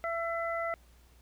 harmonic tone, 670 Hz, E5, 28 cents sharp, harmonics 1 / 2 / 3, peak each -33 / -36 / -38 dBFS, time 0.04-0.74 s, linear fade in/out 0 ms, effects added 60 Hz sine -58 dBFS peak until 1.21 s + pink hiss -65 dBFS RMS until 1.21 s

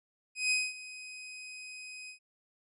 sawtooth tone with ADSR envelope, 2511 Hz, D#7, 15 cents sharp, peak -22 dBFS, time 0.35-2.19 s, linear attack 160 ms, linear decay 220 ms, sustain -18 dB, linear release 100 ms, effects resampled to 24000 Hz

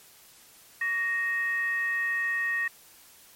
sine tone with frequency modulation, 1864.7 Hz, A#6, in tune, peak -25 dBFS, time 0.81-2.68 s, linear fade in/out 5 ms, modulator 729 Hz, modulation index 0.35, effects white hiss -54 dBFS RMS until 3.35 s + MP3 64 kbps

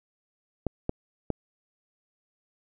clicks, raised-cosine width 2 ms, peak -13 dBFS, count 3, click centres 0.667 / 0.894 / 1.303 s, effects none

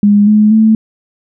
sine tone with pitch steps, 205.1 / 212.2 / 219.6 Hz, G#3 / G#3 / A3, -21 / +38 / -3 cents, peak -4 dBFS, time 0.03-0.75 s, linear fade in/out 2 ms, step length 240 ms, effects none

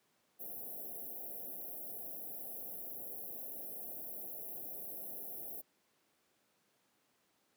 white band-stop noise, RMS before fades -45 dBFS, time 0.39-5.62 s, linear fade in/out 20 ms, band 770 to 11000 Hz, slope 96 dB/octave, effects pink hiss -75 dBFS RMS until 7.56 s + high-pass 200 Hz 12 dB/octave

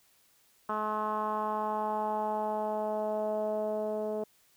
10% pulse tone with low-pass filter sweep, 213.8 Hz, A3, 49 cents flat, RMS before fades -32 dBFS, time 0.69-4.24 s, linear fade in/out 5 ms, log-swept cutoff 1200 to 540 Hz, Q 3.7, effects white hiss -66 dBFS RMS until 4.56 s

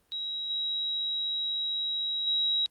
sine tone with level steps, 3849 Hz, B7, 45 cents flat, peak -31 / -28 / -24 dBFS, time 0.12-2.66 s, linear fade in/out 0 ms, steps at 0.5 / 2.27 s, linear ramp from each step 2 ms, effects pink hiss -69 dBFS RMS until 2.7 s + Opus 32 kbps

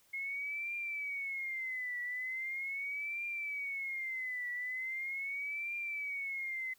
sine tone with vibrato, 2158 Hz, C#7, 47 cents flat, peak -36 dBFS, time 0.13-6.74 s, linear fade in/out 10 ms, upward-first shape triangle, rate 0.4 Hz, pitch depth 180 cents each way, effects white hiss -68 dBFS RMS until 6.78 s

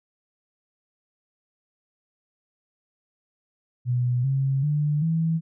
sine tone with pitch steps, 123.47 / 135.42 / 148.54 / 162.92 Hz, B2 / C#3 / D3 / E3, 0 / -40 / +20 / -20 cents, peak -20 dBFS, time 3.85-5.41 s, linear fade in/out 50 ms, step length 390 ms, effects none

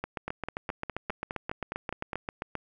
two click trains, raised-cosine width 0.5 ms, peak -18 / -17 dBFS, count 10 / 20, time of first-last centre 0.28-2.132 / 0.04-2.553 s, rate 4.86 / 7.56 Hz, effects none

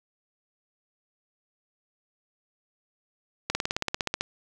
slowing click train, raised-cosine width 0.2 ms, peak -9 dBFS, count 13, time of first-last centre 3.5-4.21 s, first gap 50 ms, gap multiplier 1.03, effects none

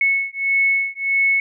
sine beating tone pair, 2200 / 2201.6 Hz, C#7 / C#7, -14 / -12 cents, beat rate 1.6 Hz, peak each -19 dBFS, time 0.01-1.4 s, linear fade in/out 2 ms, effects none

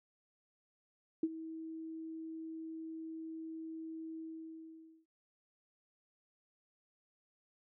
sine tone with ADSR envelope, 322.2 Hz, E4, 39 cents flat, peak -27 dBFS, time 1.23-5.06 s, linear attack 4 ms, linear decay 43 ms, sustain -15 dB, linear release 880 ms, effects none

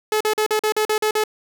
sawtooth tone bursts, 429.2 Hz, A4, 43 cents flat, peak -13 dBFS, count 9, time 0.12-1.238 s, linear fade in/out 2 ms, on 86 ms, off 43 ms, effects none

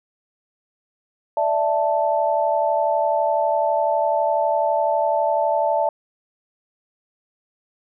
sine chord, D suspended second, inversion none, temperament equal, 587.3 / 659.3 / 880 Hz, D5 / E5 / A5, 0 / 0 / 0 cents, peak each -22 / -21 / -21 dBFS, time 1.37-5.89 s, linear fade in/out 2 ms, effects none

